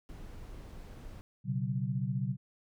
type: noise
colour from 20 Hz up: brown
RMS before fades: -46 dBFS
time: 0.09-1.21 s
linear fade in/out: 0 ms
type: chord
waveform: sine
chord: B suspended second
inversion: none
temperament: equal with one note detuned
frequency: 123.47 / 138.59 / 188.88 Hz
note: B2 / C#3 / F#3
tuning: 0 / 0 / +36 cents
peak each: -34 / -34 / -36 dBFS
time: 1.44-2.37 s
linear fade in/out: 50 ms
effects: none